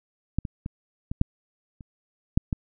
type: clicks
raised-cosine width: 5 ms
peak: -11 / -19 / -19 / -18 / -6 / -30 / -6 / -13 dBFS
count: 8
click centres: 0.386 / 0.452 / 0.661 / 1.115 / 1.214 / 1.808 / 2.375 / 2.528 s
effects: none